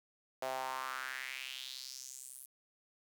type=tone with high-pass filter sweep; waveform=sawtooth; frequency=130.81 Hz; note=C3; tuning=in tune; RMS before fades=-43 dBFS; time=0.42-2.46 s; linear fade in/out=5 ms; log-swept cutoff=620 to 11000 Hz; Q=3.6; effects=10-bit